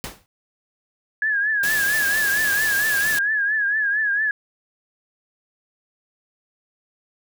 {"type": "noise with exponential decay", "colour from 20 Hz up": "pink", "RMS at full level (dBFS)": -27, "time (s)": [0.04, 0.26], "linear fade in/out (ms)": 0, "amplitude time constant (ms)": 46}
{"type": "tone with vibrato", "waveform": "sine", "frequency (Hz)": 1680, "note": "G#6", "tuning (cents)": 19, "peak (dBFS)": -18, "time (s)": [1.22, 4.31], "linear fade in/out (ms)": 2, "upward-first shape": "triangle", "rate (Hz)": 4.4, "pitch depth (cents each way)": 100}
{"type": "noise", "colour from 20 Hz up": "white", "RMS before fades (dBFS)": -27, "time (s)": [1.63, 3.19], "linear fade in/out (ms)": 5}
{"effects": []}